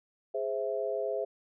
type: chord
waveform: sine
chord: Ab augmented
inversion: none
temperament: equal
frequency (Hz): 415.3 / 523.3 / 659.3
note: Ab4 / C5 / E5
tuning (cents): 0 / 0 / 0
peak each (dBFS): -34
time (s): 0.34-1.25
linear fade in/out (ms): 10
effects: none